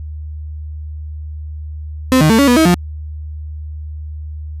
35% pulse tone with pitch steps, 258.6 / 154.8 / 224.3 / 281.2 / 244.2 / 319.7 / 176.6 Hz, C4 / D#3 / A3 / C#4 / B3 / D#4 / F3, -20 / -9 / +34 / +25 / -19 / +47 / +20 cents, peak -6 dBFS, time 2.12-2.743 s, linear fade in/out 0 ms, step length 89 ms, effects added 76 Hz sine -24 dBFS peak until 4.6 s + resampled to 32000 Hz

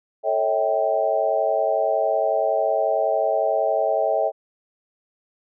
sine chord, A dominant seventh, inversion none, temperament equal with one note detuned, 440 / 554.4 / 645.3 / 784 Hz, A4 / C#5 / E5 / G5, 0 / 0 / -37 / 0 cents, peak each -27 / -24 / -21 / -25 dBFS, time 0.23-4.32 s, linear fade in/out 50 ms, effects none

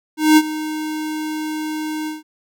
square tone with ADSR envelope, 309.3 Hz, D#4, 10 cents flat, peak -7 dBFS, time 0.17-2.23 s, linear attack 200 ms, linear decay 48 ms, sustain -16 dB, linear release 160 ms, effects none

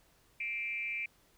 sine tone with frequency modulation, 2349 Hz, D7, in tune, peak -34 dBFS, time 0.4-1.06 s, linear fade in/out 5 ms, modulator 232 Hz, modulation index 0.71, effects pink hiss -67 dBFS RMS until 1.37 s

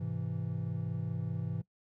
triangle chord, Ab augmented, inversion none, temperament equal with one note detuned, 103.83 / 128.94 / 164.81 Hz, Ab2 / C3 / E3, 0 / -25 / 0 cents, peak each -36 / -36 / -35 dBFS, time 0-1.62 s, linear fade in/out 10 ms, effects noise-tail reverb RT60 0.1 s tail -21 dB re dry

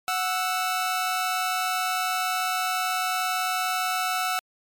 sawtooth tone pair together, 738.2 / 1318.5 Hz, F#5 / E6, -4 / 0 cents, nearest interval minor seventh, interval 1004 cents, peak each -23 dBFS, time 0.08-4.39 s, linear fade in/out 0 ms, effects MP3 96 kbps

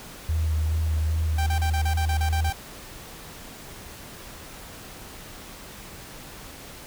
sine tone with vibrato, 78.9 Hz, D#2, 25 cents sharp, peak -21 dBFS, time 0.29-2.5 s, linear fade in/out 0 ms, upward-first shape sine, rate 2.5 Hz, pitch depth 26 cents each way
sawtooth tone bursts, 784 Hz, G5, in tune, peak -24 dBFS, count 10, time 1.38-2.527 s, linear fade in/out 5 ms, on 85 ms, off 33 ms
effects pink hiss -42 dBFS RMS until 6.86 s

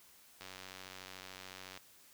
click train, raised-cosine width 0.2 ms, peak -30 dBFS, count 129, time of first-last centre 0.41-1.775 s, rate 93.8 Hz, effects white hiss -62 dBFS RMS until 2.13 s

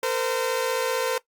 sawtooth tone pair together, 458.1 / 513.4 Hz, A#4 / C5, -30 / -33 cents, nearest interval major second, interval 197 cents, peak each -22 dBFS, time 0.03-1.18 s, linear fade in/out 2 ms, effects noise-tail reverb RT60 0.1 s tail -18 dB re dry + Opus 48 kbps

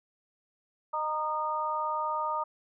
sine tone cluster, 614 / 929 / 1227 Hz, D#5 / A#5 / D#6, -23 / -6 / -25 cents, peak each -37 / -31 / -32 dBFS, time 0.93-2.44 s, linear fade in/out 10 ms, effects none

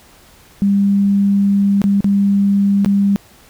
sine tone with dropouts, 199.5 Hz, G3, 31 cents sharp, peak -10 dBFS, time 0.62-3.16 s, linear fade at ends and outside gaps 0 ms, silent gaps 1.817-1.84 / 2.006-2.044 / 2.847-2.86 s, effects pink hiss -46 dBFS RMS until 3.49 s

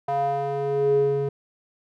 square tone with band-pass filter sweep, 140 Hz, C#3, 18 cents sharp, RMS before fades -23 dBFS, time 0.08-1.29 s, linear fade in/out 5 ms, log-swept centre 770 to 330 Hz, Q 5.4, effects none

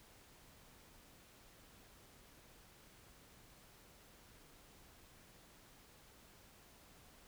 silence, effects pink hiss -63 dBFS RMS until 7.27 s

